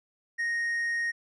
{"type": "tone", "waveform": "triangle", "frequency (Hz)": 1864.7, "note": "A#6", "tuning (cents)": 0, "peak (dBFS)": -25, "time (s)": [0.38, 1.12], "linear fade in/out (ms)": 20, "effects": ["resampled to 22050 Hz"]}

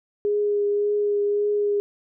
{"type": "tone with vibrato", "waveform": "sine", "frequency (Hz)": 411.7, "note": "G#4", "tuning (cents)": -15, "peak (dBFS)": -19, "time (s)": [0.25, 1.8], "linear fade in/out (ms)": 0, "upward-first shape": "triangle", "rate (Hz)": 1.8, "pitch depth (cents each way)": 16, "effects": []}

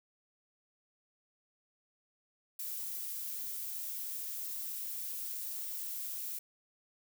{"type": "noise", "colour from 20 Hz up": "violet", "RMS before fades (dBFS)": -40, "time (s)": [2.59, 6.39], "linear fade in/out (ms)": 5, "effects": []}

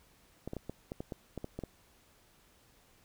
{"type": "clicks", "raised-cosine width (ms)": 2, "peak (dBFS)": -25, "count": 11, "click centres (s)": [0.476, 0.534, 0.567, 0.696, 0.919, 1.005, 1.122, 1.377, 1.444, 1.59, 1.637], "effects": ["pink hiss -65 dBFS RMS until 3.04 s"]}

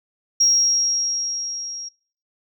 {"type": "tone with level ramp", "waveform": "sine", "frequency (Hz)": 5610, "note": "F8", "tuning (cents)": 7, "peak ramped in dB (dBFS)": [-11, -30], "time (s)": [0.4, 1.89], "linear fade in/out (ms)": 10, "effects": ["noise-tail reverb RT60 0.5 s tail -24 dB re dry", "tanh soft clip ceiling -8 dBFS"]}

